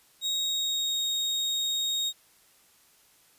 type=tone with pitch glide; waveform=35% pulse; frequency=3774 to 3739 Hz; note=A#7 to A#7; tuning=+21 to +4 cents; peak=-25 dBFS; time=0.21-2.13 s; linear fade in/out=50 ms; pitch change=-17 cents; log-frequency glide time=0.33-1.03 s; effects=white hiss -61 dBFS RMS until 3.38 s + resampled to 32000 Hz